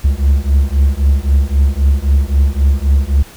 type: beating tone pair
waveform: triangle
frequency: 67.6 / 71.4 Hz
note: C#2 / D2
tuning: -43 / -48 cents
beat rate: 3.8 Hz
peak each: -10 dBFS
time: 0.04-3.23 s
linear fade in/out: 10 ms
effects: pink hiss -38 dBFS RMS until 3.36 s